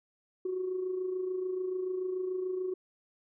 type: tone with amplitude modulation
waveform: sine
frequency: 370 Hz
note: F#4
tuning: in tune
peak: -28 dBFS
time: 0.45-2.74 s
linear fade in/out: 5 ms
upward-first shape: sine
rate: 26.9 Hz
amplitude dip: 50%
effects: tanh soft clip ceiling -25 dBFS